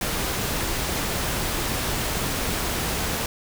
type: noise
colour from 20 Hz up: pink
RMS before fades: -26 dBFS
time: 0.01-3.26 s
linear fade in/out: 2 ms
effects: none